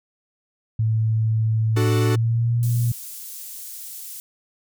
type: tone with pitch glide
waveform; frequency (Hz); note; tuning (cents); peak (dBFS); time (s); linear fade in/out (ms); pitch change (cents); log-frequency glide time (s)
sine; 110.8 to 118.75; A2 to A#2; +13 to +33; -17; 0.79-2.92; 5; +120; 1.94-2.6
type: chord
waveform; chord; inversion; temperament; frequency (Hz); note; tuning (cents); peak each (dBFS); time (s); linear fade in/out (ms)
45% pulse; D major; none; equal; 293.7 / 370 / 440; D4 / F#4 / A4; 0 / 0 / 0; -26 / -25 / -27; 1.76-2.16; 10
type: high-pass noise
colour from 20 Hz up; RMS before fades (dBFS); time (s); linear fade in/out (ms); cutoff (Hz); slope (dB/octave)
pink; -36; 2.63-4.2; 0; 9400; 12
effects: none